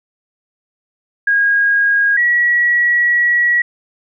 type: tone pair in turn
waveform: sine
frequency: 1635 / 1924.2 Hz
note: G#6 / B6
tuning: -28 / -46 cents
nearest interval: minor third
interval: 282 cents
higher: second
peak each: -10 dBFS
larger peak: neither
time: 1.27-2.17 / 2.17-3.62 s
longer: second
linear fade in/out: 5 ms
effects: none